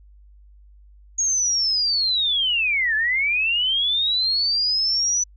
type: linear two-way sweep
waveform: sine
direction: down then up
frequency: 6640 to 1701 to 5990 Hz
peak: -18 dBFS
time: 1.18-5.24 s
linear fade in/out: 10 ms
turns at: 2.95 s
effects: added 50 Hz sine -46 dBFS peak until 5.36 s